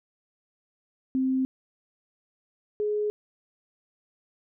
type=tone pair in turn; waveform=sine; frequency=261.6 / 419.6 Hz; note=C4 / G#4; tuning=0 / +18 cents; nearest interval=minor sixth; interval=818 cents; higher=second; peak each=-22 / -24 dBFS; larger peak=first; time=1.15-1.45 / 2.8-3.1 s; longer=neither; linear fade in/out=0 ms; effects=none